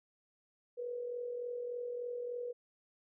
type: tone with amplitude modulation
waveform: sine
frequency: 485.7 Hz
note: B4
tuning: 29 cents flat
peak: -35 dBFS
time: 0.77-2.53 s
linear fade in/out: 20 ms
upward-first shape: sine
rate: 43.4 Hz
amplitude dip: 50%
effects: none